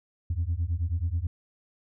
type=beating tone pair; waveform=sine; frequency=80.2 / 89.5 Hz; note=E2 / F2; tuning=-47 / +43 cents; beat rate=9.3 Hz; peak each=-27 dBFS; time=0.3-1.27 s; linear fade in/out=5 ms; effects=tanh soft clip ceiling -21 dBFS